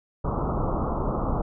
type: low-pass noise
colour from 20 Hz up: pink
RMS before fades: -26 dBFS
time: 0.24-1.42 s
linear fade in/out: 10 ms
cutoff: 1300 Hz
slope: 96 dB/octave
effects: none